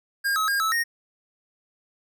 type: tone with pitch steps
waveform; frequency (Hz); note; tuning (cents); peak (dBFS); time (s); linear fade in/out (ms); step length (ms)
square; 1615 / 1282 / 1617 / 1305 / 1858; G#6 / E6 / G#6 / E6 / A#6; -49 / -49 / -47 / -18 / -6; -22; 0.24-0.84; 20; 120
effects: none